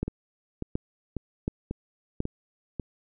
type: two click trains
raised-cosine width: 3 ms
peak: -18 / -14 dBFS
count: 6 / 4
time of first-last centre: 0.08-2.797 / 0.03-2.204 s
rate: 1.84 / 1.38 Hz
effects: none